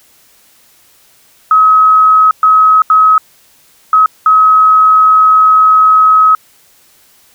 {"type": "tone bursts at uneven times", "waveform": "sine", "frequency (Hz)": 1276, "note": "D#6", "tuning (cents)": 43, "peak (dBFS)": -3, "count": 5, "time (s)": [[1.51, 2.31], [2.43, 2.82], [2.9, 3.18], [3.93, 4.06], [4.26, 6.35]], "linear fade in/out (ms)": 2, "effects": ["white hiss -47 dBFS RMS until 7.34 s"]}